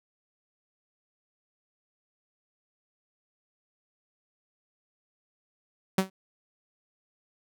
sawtooth tone with exponential decay, 190 Hz, F#3, 46 cents sharp, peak -14 dBFS, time 5.98-6.1 s, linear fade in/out 5 ms, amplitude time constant 26 ms, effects none

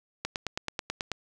click train, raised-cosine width 0.2 ms, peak -13 dBFS, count 9, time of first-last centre 0.25-1.117 s, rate 9.23 Hz, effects none

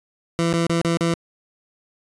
20% pulse tone with dropouts, 167.8 Hz, E3, 31 cents sharp, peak -13 dBFS, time 0.39-1.14 s, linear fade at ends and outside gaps 0 ms, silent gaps 0.528-0.538 / 0.667-0.696 / 0.814-0.848 / 0.972-1.008 s, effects resampled to 22050 Hz

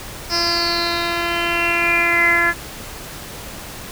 10% pulse tone with low-pass filter sweep, 342.1 Hz, F4, 36 cents flat, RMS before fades -18 dBFS, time 0.29-2.54 s, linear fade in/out 50 ms, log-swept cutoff 5300 to 1800 Hz, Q 9.7, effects pink hiss -33 dBFS RMS until 3.91 s

